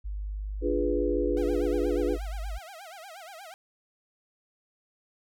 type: tone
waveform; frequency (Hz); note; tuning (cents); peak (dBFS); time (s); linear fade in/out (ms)
sine; 50.6; G#1; -44; -31; 0.04-2.59; 20
type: chord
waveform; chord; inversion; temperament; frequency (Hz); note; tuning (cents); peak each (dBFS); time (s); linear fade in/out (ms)
sine; D diminished seventh; none; equal; 293.7 / 349.2 / 415.3 / 493.9; D4 / F4 / Ab4 / Cb5; 0 / 0 / 0 / 0; -30; 0.61-2.18; 50
type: tone with vibrato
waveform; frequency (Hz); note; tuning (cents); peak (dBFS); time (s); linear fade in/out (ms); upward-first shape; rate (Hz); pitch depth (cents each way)
sawtooth; 714; F5; +38; -39; 1.37-3.54; 0; sine; 8.4; 220
effects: none